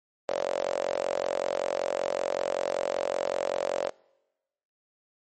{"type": "tone with high-pass filter", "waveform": "sawtooth", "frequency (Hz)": 45.25, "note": "F#1", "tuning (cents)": -38, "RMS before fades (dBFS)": -29, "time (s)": [0.28, 3.9], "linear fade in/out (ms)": 10, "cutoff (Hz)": 560, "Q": 8.9, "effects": ["noise-tail reverb RT60 1.0 s tail -25 dB re dry", "MP3 32 kbps"]}